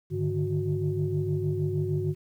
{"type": "tone cluster", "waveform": "sine", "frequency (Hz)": [101.4, 146.1, 152.6, 367], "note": ["G#2", "D3", "D#3", "F#4"], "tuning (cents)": [-41, -9, -33, -14], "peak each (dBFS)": -30, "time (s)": [0.1, 2.15], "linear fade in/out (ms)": 50, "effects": ["tanh soft clip ceiling -16 dBFS", "10-bit"]}